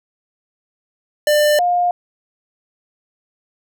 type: tone pair in turn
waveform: square / sine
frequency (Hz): 596 / 708.8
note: D5 / F5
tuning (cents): +25 / +25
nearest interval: minor third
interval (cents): 300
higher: second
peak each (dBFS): -12 / -13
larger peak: first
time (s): 1.27-1.59 / 1.59-1.91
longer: neither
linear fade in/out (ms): 2
effects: none